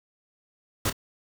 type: noise with echo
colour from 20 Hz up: pink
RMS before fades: -25 dBFS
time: 0.85-0.9 s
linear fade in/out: 5 ms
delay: 28 ms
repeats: 1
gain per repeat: -11 dB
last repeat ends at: 0.928 s
effects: none